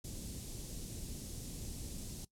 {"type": "band-stop noise", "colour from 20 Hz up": "pink", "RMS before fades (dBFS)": -44, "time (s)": [0.04, 2.25], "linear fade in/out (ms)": 5, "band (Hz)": [300, 5900], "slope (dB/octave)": 12, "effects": ["noise-tail reverb RT60 0.1 s tail -19 dB re dry", "low-pass 11000 Hz 12 dB/octave"]}